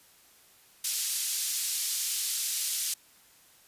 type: band-pass noise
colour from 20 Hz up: white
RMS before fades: -31 dBFS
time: 0.84-2.94 s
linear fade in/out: 5 ms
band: 4000 to 11000 Hz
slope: 12 dB/octave
effects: white hiss -59 dBFS RMS until 3.67 s + resampled to 32000 Hz